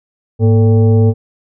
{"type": "tone with frequency modulation", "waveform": "sine", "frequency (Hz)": 105.7, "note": "G#2", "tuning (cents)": 31, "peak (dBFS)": -6, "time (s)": [0.39, 1.14], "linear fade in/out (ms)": 50, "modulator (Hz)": 340, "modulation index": 0.73, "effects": []}